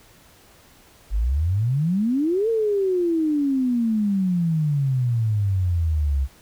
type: exponential two-way sweep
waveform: sine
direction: up then down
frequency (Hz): 46.8 to 461.2 to 65.5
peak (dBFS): -18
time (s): 1.1-6.28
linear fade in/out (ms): 50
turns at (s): 2.49
effects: pink hiss -52 dBFS RMS until 6.41 s